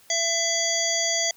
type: harmonic tone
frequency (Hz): 670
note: E5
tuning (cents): +28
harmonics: 1 / 3 / 5 / 7 / 9 / 10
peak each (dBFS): -29 / -29 / -31 / -29 / -28 / -27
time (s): 0.1-1.31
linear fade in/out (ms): 2
effects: white hiss -55 dBFS RMS until 1.36 s